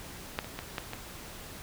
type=clicks; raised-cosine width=0.3 ms; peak=-13 / -27 / -20 / -16 / -21 dBFS; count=5; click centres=0.389 / 0.445 / 0.59 / 0.782 / 0.934 s; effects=pink hiss -45 dBFS RMS until 1.62 s